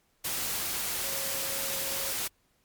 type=tone in noise; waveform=sine; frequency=544 Hz; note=C#5; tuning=33 cents flat; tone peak=-42 dBFS; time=1.03-2.13 s; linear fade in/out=10 ms; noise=white; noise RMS=-32 dBFS; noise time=0.24-2.28 s; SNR=-13 dB; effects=pink hiss -70 dBFS RMS until 2.64 s + MP3 96 kbps